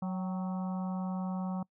harmonic tone with a mistuned harmonic, 185 Hz, F#3, in tune, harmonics 1 / 3 / 4 / 5 / 6 / 7, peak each -32 / -47 / -44 / -48 / -49 / -53 dBFS, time 0.02-1.63 s, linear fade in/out 5 ms, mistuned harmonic 4, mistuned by +59 cents, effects noise-tail reverb RT60 0.1 s tail -25 dB re dry

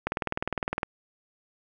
click train, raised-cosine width 0.5 ms, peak -12 dBFS, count 16, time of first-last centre 0.07-0.831 s, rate 19.7 Hz, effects none

